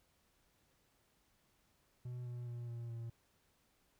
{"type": "tone with pitch steps", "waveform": "triangle", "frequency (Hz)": [123.47, 121.56, 119.68, 117.83, 116], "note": ["B2", "B2", "A#2", "A#2", "A#2"], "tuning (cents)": [0, -27, 46, 19, -8], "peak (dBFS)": -40, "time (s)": [2.05, 3.1], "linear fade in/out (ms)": 5, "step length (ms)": 210, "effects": ["pink hiss -75 dBFS RMS until 3.99 s"]}